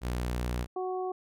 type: tone with vibrato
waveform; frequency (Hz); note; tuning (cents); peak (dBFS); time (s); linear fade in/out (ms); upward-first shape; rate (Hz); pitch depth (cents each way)
sawtooth; 60.8; B1; -26; -26; 0.01-0.67; 50; triangle; 18; 13
type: harmonic tone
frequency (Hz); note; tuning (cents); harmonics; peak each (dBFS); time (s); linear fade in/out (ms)
370; F#4; 0; 1 / 2 / 3; -32 / -35 / -43; 0.76-1.12; 5
effects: none